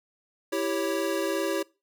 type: chord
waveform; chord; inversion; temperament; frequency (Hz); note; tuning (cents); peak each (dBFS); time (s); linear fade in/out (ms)
square; C# diminished; first; equal; 329.6 / 392 / 554.4; E4 / G4 / C#5; 0 / 0 / 0; -31; 0.52-1.63; 10
effects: noise-tail reverb RT60 0.3 s tail -23 dB re dry